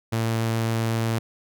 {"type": "tone", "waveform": "sawtooth", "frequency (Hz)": 113.5, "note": "A#2", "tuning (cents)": -46, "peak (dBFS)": -18, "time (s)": [0.12, 1.19], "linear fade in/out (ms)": 10, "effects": []}